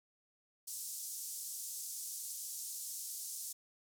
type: band-pass noise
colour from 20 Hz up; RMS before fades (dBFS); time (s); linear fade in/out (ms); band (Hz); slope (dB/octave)
pink; -44; 0.67-3.53; 10; 6000 to 14000; 24
effects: none